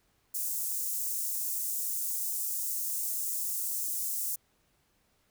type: high-pass noise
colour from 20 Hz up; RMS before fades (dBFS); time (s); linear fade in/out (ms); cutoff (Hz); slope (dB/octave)
white; -33; 0.34-4.36; 10; 6900; 24
effects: pink hiss -71 dBFS RMS until 5.3 s